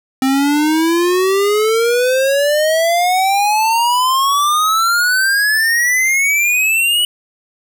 square exponential sweep, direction up, 261.6 to 2960 Hz, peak -12 dBFS, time 0.22-7.05 s, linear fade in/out 2 ms, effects none

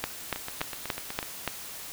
two click trains, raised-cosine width 0.3 ms, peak -11 / -18 dBFS, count 6 / 8, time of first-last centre 0.04-1.477 / 0.36-1.228 s, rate 3.48 / 8.06 Hz, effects white hiss -41 dBFS RMS until 1.92 s

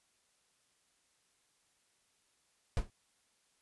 brown noise with exponential decay, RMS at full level -26 dBFS, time 2.77-2.9 s, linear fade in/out 1 ms, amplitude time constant 28 ms, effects white hiss -74 dBFS RMS until 3.61 s + resampled to 24000 Hz

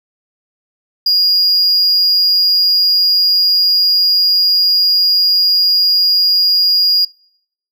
triangle tone, 4857 Hz, D#8, 43 cents flat, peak -8 dBFS, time 1.06-7.05 s, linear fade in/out 5 ms, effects noise-tail reverb RT60 0.7 s tail -26 dB re dry

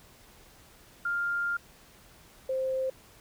sine tone pair in turn, 1400 / 524.4 Hz, F6 / C5, +4 / +4 cents, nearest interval octave + perfect fourth, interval 1700 cents, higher first, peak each -27 dBFS, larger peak neither, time 1.05-1.57 / 2.49-2.9 s, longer first, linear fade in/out 5 ms, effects pink hiss -56 dBFS RMS until 3.2 s

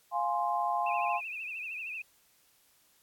sine chord, F minor, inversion none, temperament equal, 698.5 / 830.6 / 1046.5 Hz, F5 / Ab5 / C6, 0 / 0 / 0 cents, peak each -32 dBFS, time 0.11-1.21 s, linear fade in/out 50 ms
sine tone with vibrato, 2564 Hz, E7, 49 cents flat, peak -36 dBFS, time 0.86-2.02 s, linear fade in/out 5 ms, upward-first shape triangle, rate 13 Hz, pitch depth 120 cents each way
effects white hiss -66 dBFS RMS until 3.02 s + AAC 64 kbps

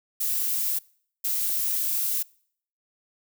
violet noise bursts at uneven times, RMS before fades -26 dBFS, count 2, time 0.2-0.79 / 1.24-2.23 s, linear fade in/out 10 ms, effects noise-tail reverb RT60 0.6 s tail -25 dB re dry

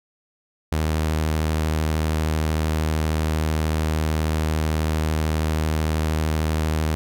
sawtooth tone with vibrato, 78.2 Hz, D#2, 9 cents sharp, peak -16 dBFS, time 0.72-6.95 s, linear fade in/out 0 ms, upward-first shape sine, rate 13 Hz, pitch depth 15 cents each way, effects none

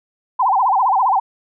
sine tone with vibrato, 884 Hz, A5, 8 cents sharp, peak -12 dBFS, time 0.39-1.2 s, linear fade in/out 10 ms, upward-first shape sine, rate 15 Hz, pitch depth 280 cents each way, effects none

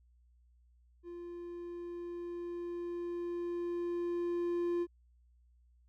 triangle tone with level ramp, 347.2 Hz, F4, 10 cents flat, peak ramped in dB -41 to -28 dBFS, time 1.03-4.87 s, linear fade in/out 50 ms, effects added 60 Hz sine -63 dBFS peak until 5.88 s

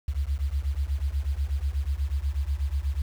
sine beating tone pair, 65.7 / 73.9 Hz, C2 / D2, +8 / +11 cents, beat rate 8.2 Hz, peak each -27 dBFS, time 0.08-3.02 s, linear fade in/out 5 ms, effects tanh soft clip ceiling -17 dBFS + 8-bit

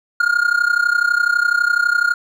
triangle tone with amplitude modulation, 1418 Hz, F6, 26 cents sharp, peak -8 dBFS, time 0.2-2.14 s, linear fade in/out 5 ms, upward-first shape sine, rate 32 Hz, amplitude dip 85%, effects none

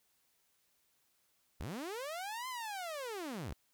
sawtooth linear two-way sweep, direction up then down, 47.64 to 1046.5 to 47.64 Hz, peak -36 dBFS, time 1.6-3.53 s, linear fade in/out 0 ms, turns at 2.48 s, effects white hiss -75 dBFS RMS until 3.73 s

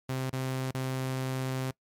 sawtooth tone with dropouts, 130.81 Hz, C3, in tune, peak -26 dBFS, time 0.09-1.71 s, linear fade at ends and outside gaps 5 ms, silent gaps 0.3-0.329 / 0.712-0.745 s, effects noise-tail reverb RT60 0.1 s tail -22 dB re dry + MP3 96 kbps

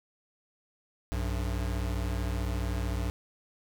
square tone pair together, 60.2 / 95.72 Hz, B1 / G2, -44 / -41 cents, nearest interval minor sixth, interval 803 cents, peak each -31 / -35 dBFS, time 1.12-3.1 s, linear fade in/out 0 ms, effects none

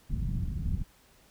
pink low-pass noise, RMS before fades -31 dBFS, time 0.09-0.84 s, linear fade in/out 20 ms, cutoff 180 Hz, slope 24 dB/octave, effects pink hiss -61 dBFS RMS until 1.3 s

